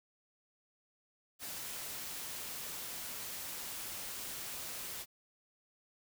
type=noise; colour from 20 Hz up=white; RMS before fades=-43 dBFS; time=1.39-5.06 s; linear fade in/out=50 ms; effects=none